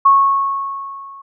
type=tone with level ramp; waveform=sine; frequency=1100 Hz; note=C#6; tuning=14 cents flat; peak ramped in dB=-5 to -34 dBFS; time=0.05-1.22 s; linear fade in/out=10 ms; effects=none